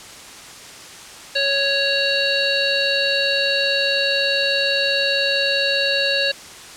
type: harmonic tone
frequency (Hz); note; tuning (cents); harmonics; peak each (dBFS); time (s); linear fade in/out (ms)
554.4; C#5; 0; 1 / 3 / 5 / 7 / 8; -23 / -23 / -23 / -23 / -23; 1.35-6.32; 10
effects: white hiss -38 dBFS RMS until 6.76 s + low-pass 8000 Hz 12 dB/octave